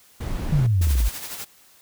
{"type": "noise", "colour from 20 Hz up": "brown", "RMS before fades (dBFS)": -27, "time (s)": [0.2, 0.67], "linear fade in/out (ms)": 10}
{"type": "clicks", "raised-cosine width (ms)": 3, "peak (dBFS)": -23, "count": 8, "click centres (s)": [0.465, 0.522, 0.59, 0.813, 0.871, 0.907, 0.954, 1.004]}
{"type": "exponential sweep", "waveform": "sine", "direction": "down", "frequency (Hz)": [160, 49], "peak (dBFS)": -16, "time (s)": [0.52, 1.09], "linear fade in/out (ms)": 10}
{"type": "noise with tremolo", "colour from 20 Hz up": "white", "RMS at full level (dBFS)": -32, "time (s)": [0.81, 1.45], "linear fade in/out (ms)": 10, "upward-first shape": "sine", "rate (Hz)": 12, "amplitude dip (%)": 50}
{"effects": ["white hiss -54 dBFS RMS until 1.81 s"]}